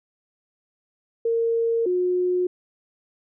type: tone pair in turn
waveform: sine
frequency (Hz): 460 / 361.3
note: A#4 / F#4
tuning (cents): -23 / -41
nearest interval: major third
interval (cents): 418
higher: first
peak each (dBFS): -19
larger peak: neither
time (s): 1.25-1.86 / 1.86-2.47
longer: neither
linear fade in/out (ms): 5
effects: none